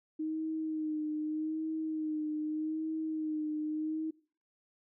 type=tone with vibrato; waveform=sine; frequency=311.1 Hz; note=D#4; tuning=in tune; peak=-32 dBFS; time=0.19-4.11 s; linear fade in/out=10 ms; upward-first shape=sine; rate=0.82 Hz; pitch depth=34 cents each way; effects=noise-tail reverb RT60 0.4 s tail -20 dB re dry